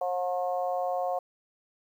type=harmonic tone; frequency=180 Hz; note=F#3; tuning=47 cents flat; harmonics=3 / 4 / 5 / 6; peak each=-31 / -29 / -41 / -40 dBFS; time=0.01-1.19 s; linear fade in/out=5 ms; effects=10-bit